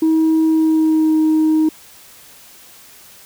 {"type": "tone with pitch glide", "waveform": "sine", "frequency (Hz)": [319.1, 313.3], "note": ["D#4", "D#4"], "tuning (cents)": [44, 12], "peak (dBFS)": -9, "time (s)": [0.02, 1.69], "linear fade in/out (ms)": 5, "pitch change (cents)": -32, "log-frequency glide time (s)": [0.45, 1.18], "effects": ["tanh soft clip ceiling -9 dBFS", "white hiss -43 dBFS RMS until 3.25 s"]}